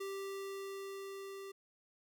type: tone with level ramp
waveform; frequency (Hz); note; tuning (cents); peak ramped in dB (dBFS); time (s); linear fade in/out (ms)
square; 391.8; G4; -1; -40 to -46; 0-1.52; 10
effects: none